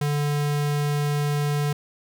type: tone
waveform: square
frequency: 146.2 Hz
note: D3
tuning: 7 cents flat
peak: -22 dBFS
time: 0.01-1.73 s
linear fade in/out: 5 ms
effects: none